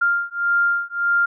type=beating tone pair; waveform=sine; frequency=1396.9 / 1398.6 Hz; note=F6 / F6; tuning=0 / +2 cents; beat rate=1.7 Hz; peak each=-20 dBFS; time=0.01-1.26 s; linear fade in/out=10 ms; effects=none